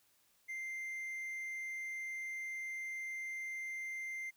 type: tone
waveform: triangle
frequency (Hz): 2091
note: C7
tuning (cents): -2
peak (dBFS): -38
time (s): 0.48-4.31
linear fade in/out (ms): 20
effects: white hiss -72 dBFS RMS until 4.36 s